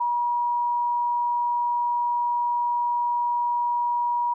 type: tone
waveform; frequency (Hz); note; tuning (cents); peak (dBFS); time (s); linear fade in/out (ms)
sine; 960; B5; -49; -21; 0-4.34; 10
effects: none